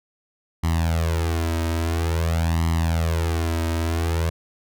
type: tone with flanger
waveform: sawtooth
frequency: 82.41 Hz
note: E2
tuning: in tune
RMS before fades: -22 dBFS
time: 0.63-4.3 s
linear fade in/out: 10 ms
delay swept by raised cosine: 0.98 to 3.18 ms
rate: 0.49 Hz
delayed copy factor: +0.85
effects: none